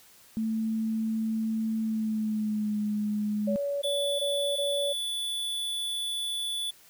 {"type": "tone with pitch glide", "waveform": "sine", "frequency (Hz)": [221.5, 209.7], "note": ["A3", "G#3"], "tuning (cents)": [12, 17], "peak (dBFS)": -26, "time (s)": [0.37, 3.56], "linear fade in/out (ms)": 0, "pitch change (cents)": -95, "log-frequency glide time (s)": [1.8, 2.79]}
{"type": "tone bursts", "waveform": "sine", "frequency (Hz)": 567, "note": "C#5", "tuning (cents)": 39, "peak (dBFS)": -27, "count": 4, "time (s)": [3.47, 4.93], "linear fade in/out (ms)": 10, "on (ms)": 350, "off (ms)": 20}
{"type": "tone", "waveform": "square", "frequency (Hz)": 3459, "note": "A7", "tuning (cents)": -30, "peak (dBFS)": -30, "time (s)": [3.83, 6.71], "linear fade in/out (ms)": 10}
{"effects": ["white hiss -56 dBFS RMS until 6.89 s"]}